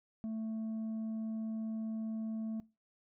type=tone with tanh clipping; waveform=sine; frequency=221.2 Hz; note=A3; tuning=9 cents sharp; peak=-37 dBFS; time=0.24-2.6 s; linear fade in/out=0 ms; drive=4 dB; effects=noise-tail reverb RT60 0.3 s tail -22 dB re dry